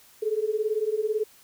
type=beating tone pair; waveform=sine; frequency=420.5 / 438.5 Hz; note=G#4 / A4; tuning=+22 / -6 cents; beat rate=18 Hz; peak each=-27 / -26 dBFS; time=0.22-1.24 s; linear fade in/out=10 ms; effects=white hiss -55 dBFS RMS until 1.43 s